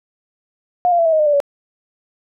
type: tone with pitch steps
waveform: sine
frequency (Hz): 715 / 691.8 / 669.4 / 647.8 / 626.8 / 606.5 / 586.8 / 567.8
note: F5 / F5 / E5 / E5 / D#5 / D#5 / D5 / C#5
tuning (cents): +41 / -17 / +26 / -30 / +13 / -44 / -2 / +41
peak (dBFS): -11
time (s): 0.85-1.402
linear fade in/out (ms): 0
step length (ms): 69
effects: none